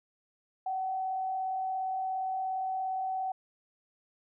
sine tone with frequency modulation, 757 Hz, F#5, 39 cents sharp, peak -30 dBFS, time 0.66-3.32 s, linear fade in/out 5 ms, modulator 37.2 Hz, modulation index 0.29, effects none

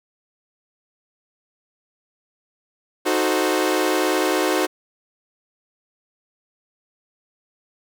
sawtooth chord, D# diminished seventh, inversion none, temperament equal, 311.1 / 370 / 440 / 523.3 Hz, D#4 / F#4 / A4 / C5, 0 / 0 / 0 / 0 cents, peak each -19 / -18 / -23 / -21 dBFS, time 3.05-4.67 s, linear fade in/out 20 ms, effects none

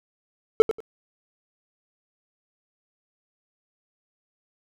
triangle tone with echo, 441.1 Hz, A4, 4 cents sharp, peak -6 dBFS, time 0.6-0.62 s, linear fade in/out 0 ms, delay 92 ms, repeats 2, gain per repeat -13 dB, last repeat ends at 0.804 s, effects none

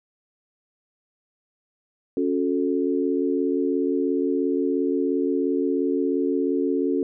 sine chord, F# minor, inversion second, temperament equal with one note detuned, 277.2 / 363 / 440 Hz, C#4 / F#4 / A4, 0 / -33 / 0 cents, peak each -23 / -25 / -26 dBFS, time 2.17-7.03 s, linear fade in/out 2 ms, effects none

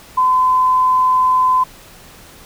sine tone, 1020 Hz, C6, 44 cents flat, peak -10 dBFS, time 0.17-1.64 s, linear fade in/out 10 ms, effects pink hiss -41 dBFS RMS until 2.45 s

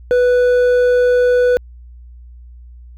sine tone with hard clipping, 493.9 Hz, B4, in tune, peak -11 dBFS, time 0.11-1.57 s, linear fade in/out 0 ms, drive 5 dB, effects added 60 Hz sine -35 dBFS peak until 2.97 s

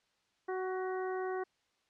harmonic tone with a mistuned harmonic, 372.9 Hz, F#4, 14 cents sharp, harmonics 1 / 2 / 3 / 4 / 5, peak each -35 / -41 / -45 / -47 / -49 dBFS, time 0.48-1.44 s, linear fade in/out 10 ms, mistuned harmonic 5, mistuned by +21 cents, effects white hiss -75 dBFS RMS until 1.89 s + low-pass 5000 Hz 12 dB/octave

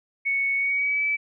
sine tone with pitch glide, 2217 to 2303 Hz, C#7 to D7, 0 to -34 cents, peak -21 dBFS, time 0.25-1.17 s, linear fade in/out 20 ms, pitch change +66 cents, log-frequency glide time 0.56-1.04 s, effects none

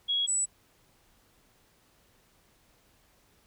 sine tone pair in turn, 3322 / 7901 Hz, G#7 / B8, 0 / 0 cents, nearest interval octave + minor third, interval 1500 cents, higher second, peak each -25 dBFS, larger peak neither, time 0.08-0.27 / 0.27-0.46 s, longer neither, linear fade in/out 20 ms, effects pink hiss -65 dBFS RMS until 3.46 s

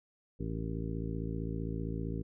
harmonic tone with a mistuned harmonic, 55.4 Hz, A1, 13 cents sharp, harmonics 1 / 2 / 3 / 4 / 5 / 6 / 7 / 8, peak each -39 / -40 / -39 / -46 / -42 / -49 / -45 / -48 dBFS, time 0.39-2.23 s, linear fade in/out 20 ms, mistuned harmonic 8, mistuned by +79 cents, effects none

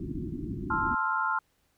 white low-pass noise, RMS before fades -35 dBFS, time 0-0.95 s, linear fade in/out 2 ms, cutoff 360 Hz, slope 96 dB/octave
sine chord, F major seventh, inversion first, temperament equal, 880 / 1046.5 / 1318.5 / 1396.9 Hz, A5 / C6 / E6 / F6, 0 / 0 / 0 / 0 cents, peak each -32 / -31 / -34 / -29 dBFS, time 0.7-1.39 s, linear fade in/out 5 ms
effects pink hiss -71 dBFS RMS until 1.77 s

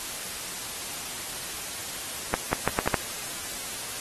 accelerating click train, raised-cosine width 0.5 ms, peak -7 dBFS, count 6, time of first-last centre 2.34-2.942 s, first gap 190 ms, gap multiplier 0.77, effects white hiss -35 dBFS RMS until 4 s + AAC 32 kbps

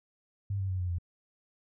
sine tone with pitch steps, 99.4 / 96.07 / 92.85 / 89.74 / 86.73 Hz, G2 / G2 / F#2 / F2 / F2, +25 / -34 / +7 / +48 / -11 cents, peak -29 dBFS, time 0.5-0.985 s, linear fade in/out 5 ms, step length 97 ms, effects none

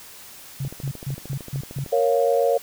sine tone bursts, 136.7 Hz, C#3, 24 cents flat, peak -24 dBFS, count 6, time 0.6-1.842 s, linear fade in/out 5 ms, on 82 ms, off 150 ms
click train, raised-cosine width 2 ms, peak -23 dBFS, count 17, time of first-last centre 0.65-1.862 s, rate 13.2 Hz
sine chord, Bb minor, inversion none, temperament equal, 466.2 / 554.4 / 698.5 Hz, Bb4 / Db5 / F5, 0 / 0 / 0 cents, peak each -20 / -20 / -24 dBFS, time 1.92-2.58 s, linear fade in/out 10 ms
effects white hiss -43 dBFS RMS until 2.62 s

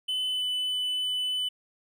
triangle tone with pitch glide, 3022 to 2999 Hz, F#7 to F#7, +36 to +23 cents, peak -25 dBFS, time 0.08-1.49 s, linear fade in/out 10 ms, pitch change -13 cents, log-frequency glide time 0.29-0.45 s, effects none

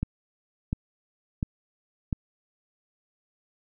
click train, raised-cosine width 5 ms, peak -14 dBFS, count 4, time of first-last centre 0.03-2.128 s, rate 1.43 Hz, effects none

